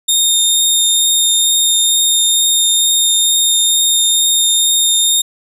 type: tone with vibrato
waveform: 20% pulse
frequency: 3669 Hz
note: A#7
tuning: 28 cents flat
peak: -4 dBFS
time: 0.08-5.22 s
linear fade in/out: 10 ms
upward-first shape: triangle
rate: 2.2 Hz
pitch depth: 9 cents each way
effects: none